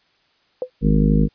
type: tone with exponential decay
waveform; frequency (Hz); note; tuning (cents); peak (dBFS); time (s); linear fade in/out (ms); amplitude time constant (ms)
sine; 506; B4; +42; -16; 0.62-0.7; 1; 16
type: harmonic tone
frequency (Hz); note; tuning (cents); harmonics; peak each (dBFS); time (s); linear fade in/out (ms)
51.91; G#1; 0; 1 / 3 / 4 / 5 / 6 / 7 / 8 / 9; -18 / -17 / -18 / -22 / -32 / -32 / -35 / -27; 0.81-1.29; 50
effects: white hiss -61 dBFS RMS until 1.34 s + resampled to 11025 Hz